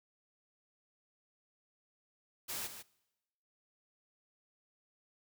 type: noise with echo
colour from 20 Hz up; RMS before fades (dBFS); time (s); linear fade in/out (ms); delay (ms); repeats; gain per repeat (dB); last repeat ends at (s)
white; -40; 2.48-2.68; 20; 150; 1; -9; 2.83
effects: noise-tail reverb RT60 1.0 s tail -23 dB re dry